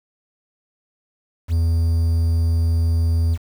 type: tone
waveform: triangle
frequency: 83 Hz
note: E2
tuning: 12 cents sharp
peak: -13 dBFS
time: 1.48-3.38 s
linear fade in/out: 50 ms
effects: 7-bit